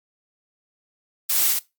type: noise with echo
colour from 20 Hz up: blue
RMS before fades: -21 dBFS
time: 1.29-1.53 s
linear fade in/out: 10 ms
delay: 63 ms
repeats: 1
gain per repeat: -2 dB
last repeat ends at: 1.593 s
effects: noise-tail reverb RT60 0.2 s tail -19 dB re dry + Opus 48 kbps